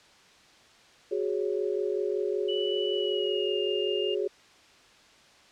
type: chord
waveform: sine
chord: F# suspended second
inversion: none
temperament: equal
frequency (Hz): 370 / 415.3 / 554.4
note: F#4 / G#4 / C#5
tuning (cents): 0 / 0 / 0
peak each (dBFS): -30 / -29 / -35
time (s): 1.11-4.28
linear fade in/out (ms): 10
type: tone with pitch glide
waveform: sine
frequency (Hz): 2960 to 2817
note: F#7 to F7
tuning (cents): 0 to +14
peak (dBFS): -32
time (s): 2.48-4.15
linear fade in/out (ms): 10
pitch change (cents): -86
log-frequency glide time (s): 2.92-3.57
effects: white hiss -56 dBFS RMS until 5.51 s + low-pass 5000 Hz 12 dB/octave